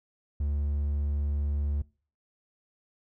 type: tone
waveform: triangle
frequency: 72.4 Hz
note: D2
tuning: 24 cents flat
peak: -24 dBFS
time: 0.4-1.82 s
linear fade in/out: 5 ms
effects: noise-tail reverb RT60 0.4 s tail -23 dB re dry